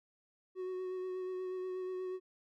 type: tone with vibrato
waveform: triangle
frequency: 370 Hz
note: F#4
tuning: in tune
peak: -35 dBFS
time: 0.55-2.2 s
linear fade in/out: 50 ms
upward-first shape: sine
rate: 8.3 Hz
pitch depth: 17 cents each way
effects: none